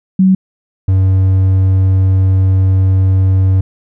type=tone pair in turn; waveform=sine / triangle; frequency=188.7 / 94.81 Hz; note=F#3 / F#2; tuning=+34 / +43 cents; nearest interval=octave; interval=1191 cents; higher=first; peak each=-5 dBFS; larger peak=neither; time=0.19-0.35 / 0.88-3.61 s; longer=second; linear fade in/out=5 ms; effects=none